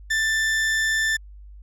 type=tone; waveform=40% pulse; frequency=1771 Hz; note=A6; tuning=11 cents sharp; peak=-19 dBFS; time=0.1-1.17 s; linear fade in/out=10 ms; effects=added 50 Hz sine -40 dBFS peak until 1.62 s + low-pass 10000 Hz 12 dB/octave